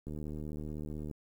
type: click train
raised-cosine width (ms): 3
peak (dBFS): -29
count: 80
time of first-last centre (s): 0.07-1.112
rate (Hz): 75.8
effects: 10-bit